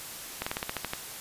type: slowing click train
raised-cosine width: 0.3 ms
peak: -14 dBFS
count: 9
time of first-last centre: 0.42-0.935 s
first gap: 45 ms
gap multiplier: 1.1
effects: white hiss -41 dBFS RMS until 1.2 s + resampled to 32000 Hz